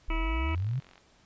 sine exponential sweep, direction up, 33.46 to 138.59 Hz, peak -27 dBFS, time 0.08-0.8 s, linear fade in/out 10 ms
harmonic tone, 324.5 Hz, E4, 27 cents flat, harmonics 1 / 2 / 3 / 4 / 6 / 7 / 8 / 9, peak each -36 / -45 / -39 / -41 / -47 / -39 / -44 / -47 dBFS, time 0.1-0.55 s, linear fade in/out 2 ms
click train, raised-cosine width 0.3 ms, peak -37 dBFS, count 23, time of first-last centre 0.49-0.979 s, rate 45 Hz
effects pink hiss -62 dBFS RMS until 1.25 s + resampled to 16000 Hz

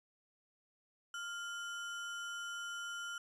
sine tone with sample-and-hold, 1396.9 Hz, F6, in tune, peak -40 dBFS, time 1.14-3.18 s, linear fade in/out 2 ms, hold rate 4410 Hz, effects resampled to 22050 Hz

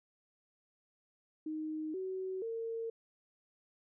sine tone with pitch steps, 311.1 / 376.4 / 455.5 Hz, D#4 / F#4 / A#4, 0 / +30 / -40 cents, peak -36 dBFS, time 1.46-2.9 s, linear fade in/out 5 ms, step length 480 ms, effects none

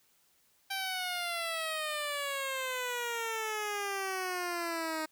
10% pulse exponential sweep, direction down, 784 to 311.1 Hz, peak -25 dBFS, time 0.7-5.06 s, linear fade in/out 10 ms, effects white hiss -69 dBFS RMS until 5.11 s

